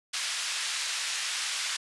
white band-pass noise, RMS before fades -32 dBFS, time 0.13-1.77 s, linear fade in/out 10 ms, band 1500 to 6000 Hz, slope 12 dB/octave, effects resampled to 24000 Hz

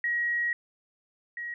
sine tone pair in turn, 1900 / 1900 Hz, A#6 / A#6, +33 / +33 cents, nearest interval unison, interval 0 cents, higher neither, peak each -25 / -33 dBFS, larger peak first, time 0.04-0.53 / 1.37-1.54 s, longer first, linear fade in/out 2 ms, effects none

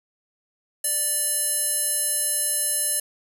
square tone with band-pass filter, 587.3 Hz, D5, in tune, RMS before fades -24 dBFS, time 0.84-3 s, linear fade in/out 5 ms, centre 11000 Hz, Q 4.7, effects none

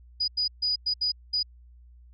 sine tone bursts at uneven times, 4933 Hz, D#8, 16 cents flat, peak -23 dBFS, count 6, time 0.2-0.28 / 0.37-0.48 / 0.62-0.76 / 0.86-0.94 / 1.01-1.12 / 1.33-1.43 s, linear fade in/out 10 ms, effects added 60 Hz sine -49 dBFS peak until 2.13 s

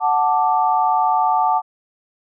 sine chord, D major, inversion first, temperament equal, 740 / 880 / 1174.7 Hz, F#5 / A5 / D6, 0 / 0 / 0 cents, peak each -18 / -17 / -21 dBFS, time 0-1.62 s, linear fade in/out 50 ms, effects none

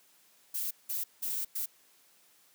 violet noise bursts at uneven times, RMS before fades -34 dBFS, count 4, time 0.54-0.71 / 0.89-1.04 / 1.22-1.45 / 1.55-1.66 s, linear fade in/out 10 ms, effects white hiss -64 dBFS RMS until 2.54 s + high-pass 150 Hz 12 dB/octave

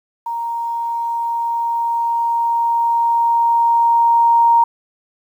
sine tone with level ramp, 932.3 Hz, A#5, in tune, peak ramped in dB -20 to -8 dBFS, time 0.26-4.64 s, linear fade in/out 5 ms, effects 8-bit

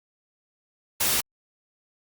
white noise, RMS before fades -23 dBFS, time 1-1.21 s, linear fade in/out 10 ms, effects Opus 48 kbps

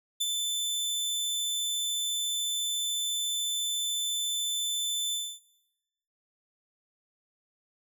sawtooth tone with ADSR envelope, 3526 Hz, A7, 3 cents sharp, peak -22 dBFS, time 0.2-5.4 s, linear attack 13 ms, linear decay 38 ms, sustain -3 dB, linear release 270 ms, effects noise-tail reverb RT60 0.9 s tail -17 dB re dry

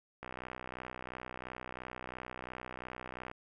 click train, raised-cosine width 0.5 ms, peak -27 dBFS, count 195, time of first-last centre 0.23-3.314 s, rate 62.9 Hz, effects none

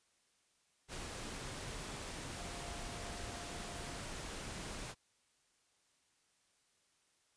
sine tone in noise, 698.5 Hz, F5, in tune, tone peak -53 dBFS, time 2.35-4.01 s, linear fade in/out 50 ms, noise pink, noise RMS -45 dBFS, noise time 0.88-4.95 s, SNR -11 dB, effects white hiss -75 dBFS RMS until 7.36 s + resampled to 22050 Hz

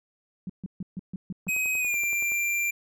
sine tone bursts, 185 Hz, F#3, in tune, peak -30 dBFS, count 7, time 0.47-1.492 s, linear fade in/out 2 ms, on 26 ms, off 140 ms
click train, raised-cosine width 1 ms, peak -31 dBFS, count 10, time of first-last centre 1.47-2.319 s, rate 10.6 Hz
square tone with pitch glide, 2527 to 2371 Hz, D#7 to D7, +26 to +16 cents, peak -25 dBFS, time 1.48-2.71 s, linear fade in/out 10 ms, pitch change -110 cents, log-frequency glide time 1.79-1.96 s
effects none

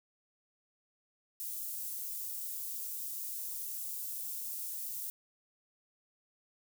white high-pass noise, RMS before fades -40 dBFS, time 1.4-5.1 s, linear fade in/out 0 ms, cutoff 10000 Hz, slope 12 dB/octave, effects none

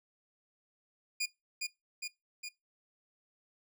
20% pulse tone with echo, 2434 Hz, D#7, 39 cents flat, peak -26 dBFS, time 1.2-1.26 s, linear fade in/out 10 ms, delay 410 ms, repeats 3, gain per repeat -3 dB, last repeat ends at 2.49 s, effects noise-tail reverb RT60 0.2 s tail -20 dB re dry

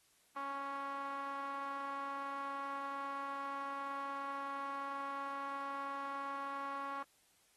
sawtooth tone with band-pass filter, 277.2 Hz, C#4, in tune, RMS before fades -42 dBFS, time 0.36-7.03 s, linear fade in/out 5 ms, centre 1100 Hz, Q 4.5, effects white hiss -71 dBFS RMS until 7.56 s + AAC 32 kbps

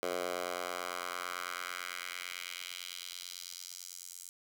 10% pulse tone with high-pass filter sweep, 89 Hz, F2, 33 cents sharp, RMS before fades -41 dBFS, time 0.03-4.29 s, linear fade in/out 0 ms, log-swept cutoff 510 to 7600 Hz, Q 1.6, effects none

